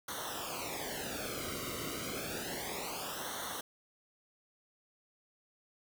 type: noise with flanger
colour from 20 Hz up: pink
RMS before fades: -40 dBFS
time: 0.08-3.61 s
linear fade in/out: 5 ms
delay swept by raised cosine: 0.4 to 1.19 ms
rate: 0.3 Hz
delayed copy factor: -0.95
effects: none